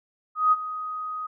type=tone with ADSR envelope; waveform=sine; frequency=1252 Hz; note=D#6; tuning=10 cents sharp; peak=-14 dBFS; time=0.35-1.27 s; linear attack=170 ms; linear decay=33 ms; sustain=-15 dB; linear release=11 ms; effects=none